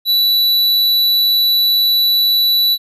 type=tone; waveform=square; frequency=3951 Hz; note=B7; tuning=in tune; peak=-11 dBFS; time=0.05-2.78 s; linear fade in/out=50 ms; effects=resampled to 32000 Hz